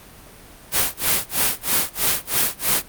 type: noise with tremolo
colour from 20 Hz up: white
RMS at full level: -17 dBFS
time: 0.71-2.83 s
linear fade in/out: 50 ms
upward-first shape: sine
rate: 3.1 Hz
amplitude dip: 100%
effects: pink hiss -44 dBFS RMS until 2.88 s + Opus 32 kbps